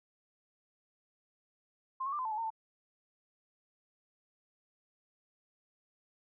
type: tone with pitch steps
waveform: sine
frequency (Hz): 1052 / 1102 / 1186 / 1023 / 883 / 854 / 913 / 887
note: C6 / C#6 / D6 / C6 / A5 / G#5 / A#5 / A5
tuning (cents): +9 / -11 / +17 / -39 / +6 / +48 / -36 / +14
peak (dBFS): -33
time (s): 2-2.504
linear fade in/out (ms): 10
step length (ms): 63
effects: none